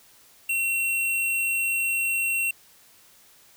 sine tone with sample-and-hold, 2724 Hz, F7, 44 cents flat, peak -22 dBFS, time 0.49-2.51 s, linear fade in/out 5 ms, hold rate 11025 Hz, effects white hiss -55 dBFS RMS until 3.56 s

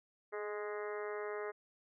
harmonic tone with a mistuned harmonic, 207.9 Hz, G#3, 2 cents sharp, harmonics 2 / 3 / 4 / 5 / 6 / 7 / 8 / 9 / 10, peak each -40 / -47 / -51 / -51 / -49 / -53 / -54 / -52 / -55 dBFS, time 0.32-1.52 s, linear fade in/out 20 ms, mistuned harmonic 2, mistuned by +17 cents, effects none

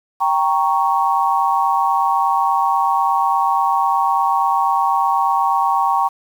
sine chord, G diminished, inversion none, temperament equal, 784 / 932.3 / 1108.7 Hz, G5 / Bb5 / Db6, 0 / 0 / 0 cents, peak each -18 dBFS, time 0.2-6.09 s, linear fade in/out 20 ms, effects 7-bit

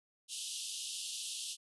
pink band-pass noise, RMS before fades -42 dBFS, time 0.28-1.57 s, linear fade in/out 50 ms, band 2800 to 11000 Hz, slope 96 dB/octave, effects none

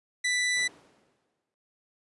sawtooth tone, 1981 Hz, B6, 5 cents sharp, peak -21 dBFS, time 0.24-0.68 s, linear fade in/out 10 ms
brown noise with exponential decay, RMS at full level -38 dBFS, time 0.57-1.54 s, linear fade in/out 0 ms, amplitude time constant 210 ms
effects high-pass 300 Hz 12 dB/octave + resampled to 24000 Hz

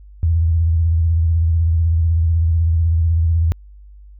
sine tone with vibrato, 82.41 Hz, E2, in tune, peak -12 dBFS, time 0.23-3.52 s, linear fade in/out 0 ms, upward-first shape square, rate 16 Hz, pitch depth 55 cents each way, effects added 50 Hz sine -38 dBFS peak until 4.19 s

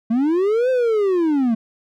triangle linear two-way sweep, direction up then down, 216.9 to 523.3 to 216.9 Hz, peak -13 dBFS, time 0.1-1.55 s, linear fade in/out 10 ms, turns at 0.7 s, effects none

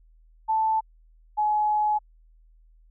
sine tone pair in turn, 880 / 845.9 Hz, A5 / G#5, 0 / +32 cents, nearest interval minor second, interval 68 cents, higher first, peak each -20 dBFS, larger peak neither, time 0.48-0.81 / 1.37-1.99 s, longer second, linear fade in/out 20 ms, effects added 40 Hz sine -53 dBFS peak until 2.9 s

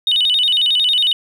sine tone with vibrato, 3322 Hz, G#7, in tune, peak -11 dBFS, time 0.07-1.13 s, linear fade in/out 2 ms, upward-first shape square, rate 11 Hz, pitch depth 190 cents each way, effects tanh soft clip ceiling -8 dBFS + 8-bit

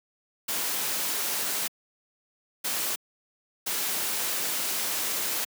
white noise bursts at uneven times, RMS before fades -29 dBFS, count 3, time 0.48-1.68 / 2.64-2.96 / 3.66-5.45 s, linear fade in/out 10 ms, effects high-pass 200 Hz 12 dB/octave

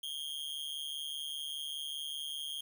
45% pulse tone with amplitude modulation, 3238 Hz, G#7, 45 cents flat, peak -34 dBFS, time 0.03-2.61 s, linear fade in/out 5 ms, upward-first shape sine, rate 145 Hz, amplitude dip 80%, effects 11-bit

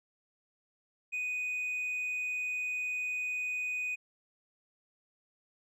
triangle tone with hard clipping, 2489 Hz, D#7, in tune, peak -31 dBFS, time 1.12-3.96 s, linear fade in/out 20 ms, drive 1 dB, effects none

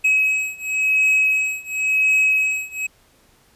triangle beating tone pair, 2553 / 2553.94 Hz, D#7 / D#7, +44 / +45 cents, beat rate 0.94 Hz, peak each -18 / -17 dBFS, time 0.04-2.87 s, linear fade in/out 10 ms, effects pink hiss -56 dBFS RMS until 3.55 s + resampled to 32000 Hz

